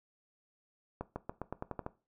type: accelerating click train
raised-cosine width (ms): 1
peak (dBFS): -23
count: 9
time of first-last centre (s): 1.01-1.864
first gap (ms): 150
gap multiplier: 0.9
effects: noise-tail reverb RT60 0.3 s tail -17 dB re dry